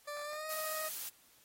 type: tone with pitch glide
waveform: 20% pulse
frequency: 587.3 to 625.8 Hz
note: D5 to D#5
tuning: 0 to +10 cents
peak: -35 dBFS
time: 0.07-0.89 s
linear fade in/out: 10 ms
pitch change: +110 cents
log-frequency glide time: 0.23-0.47 s
type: noise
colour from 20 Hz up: blue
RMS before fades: -41 dBFS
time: 0.5-1.09 s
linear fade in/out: 2 ms
effects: white hiss -65 dBFS RMS until 1.44 s + AAC 48 kbps